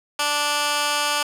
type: tone with high-pass filter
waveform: 15% pulse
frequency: 293 Hz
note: D4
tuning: 4 cents flat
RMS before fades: -22 dBFS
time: 0.19-1.23 s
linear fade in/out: 5 ms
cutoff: 1300 Hz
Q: 0.66
effects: low-pass 11000 Hz 12 dB/octave + 7-bit